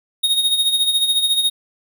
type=tone with tremolo; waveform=square; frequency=3729 Hz; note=A#7; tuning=in tune; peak=-13 dBFS; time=0.23-1.5 s; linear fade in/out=10 ms; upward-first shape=sine; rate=14 Hz; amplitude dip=60%; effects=none